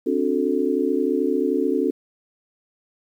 sine chord, D dominant seventh, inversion third, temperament just, 264.3 / 293.7 / 367.1 / 440.5 Hz, C4 / D4 / F#4 / A4, +18 / 0 / -14 / +2 cents, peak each -24 dBFS, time 0.06-1.91 s, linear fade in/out 10 ms, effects 9-bit

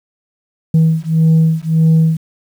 sine beating tone pair, 160.1 / 161.8 Hz, D#3 / E3, +50 / -32 cents, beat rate 1.7 Hz, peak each -10 dBFS, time 0.74-2.17 s, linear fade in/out 5 ms, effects tanh soft clip ceiling -5 dBFS + 7-bit

